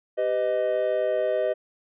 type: chord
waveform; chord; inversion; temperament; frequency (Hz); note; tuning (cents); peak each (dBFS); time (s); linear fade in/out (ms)
triangle; G augmented; none; equal with one note detuned; 392 / 503.7 / 622.3; G4 / B4 / D#5; 0 / +34 / 0; -28 / -25 / -22; 0.17-1.54; 20
effects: resampled to 8000 Hz